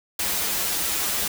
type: noise with comb filter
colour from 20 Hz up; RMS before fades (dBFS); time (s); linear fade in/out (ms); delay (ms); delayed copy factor
white; -25; 0.19-1.28; 5; 7.8; -0.9
effects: none